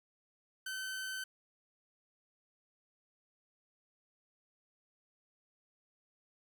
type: tone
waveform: sawtooth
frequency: 1530 Hz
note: G6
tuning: 42 cents flat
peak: -35 dBFS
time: 0.66-1.24 s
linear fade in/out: 5 ms
effects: none